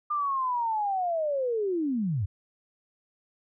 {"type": "linear sweep", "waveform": "sine", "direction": "down", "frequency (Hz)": [1209, 84], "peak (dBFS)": -25, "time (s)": [0.1, 2.26], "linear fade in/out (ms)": 10, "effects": []}